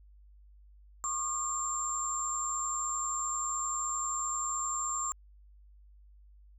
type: tone cluster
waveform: sine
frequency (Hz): 1097 / 1207 / 7360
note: C#6 / D6 / A#8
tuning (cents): -18 / +47 / -23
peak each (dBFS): -39 / -36 / -33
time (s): 1.04-5.12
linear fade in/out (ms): 0
effects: added 50 Hz sine -54 dBFS peak until 6.58 s